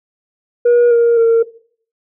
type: tone with pitch steps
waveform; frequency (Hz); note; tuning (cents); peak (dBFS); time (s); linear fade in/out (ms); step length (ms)
sine; 480 / 469 / 458.3; B4 / A#4 / A#4; -49 / +11 / -29; -5; 0.65-1.43; 10; 260
effects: noise-tail reverb RT60 0.5 s tail -18 dB re dry + tanh soft clip ceiling -6 dBFS